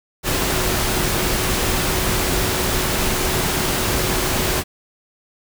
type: tone in noise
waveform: sine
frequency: 370 Hz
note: F#4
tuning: in tune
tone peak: -29 dBFS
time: 0.23-4.64 s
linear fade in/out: 50 ms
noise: pink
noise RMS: -20 dBFS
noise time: 0.23-4.64 s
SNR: -12 dB
effects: none